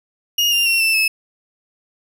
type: tone with pitch steps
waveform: 35% pulse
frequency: 2859 / 2792 / 2727 / 2663 / 2601 Hz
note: F7 / F7 / F7 / E7 / E7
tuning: +40 / -1 / -42 / +17 / -24 cents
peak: -12 dBFS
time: 0.38-1.08 s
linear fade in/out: 5 ms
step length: 140 ms
effects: none